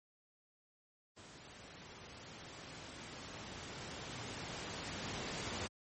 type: noise with level ramp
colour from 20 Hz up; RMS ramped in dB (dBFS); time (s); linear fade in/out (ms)
pink; -55 to -40; 1.16-5.68; 20
effects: high-pass 80 Hz 12 dB/octave + MP3 32 kbps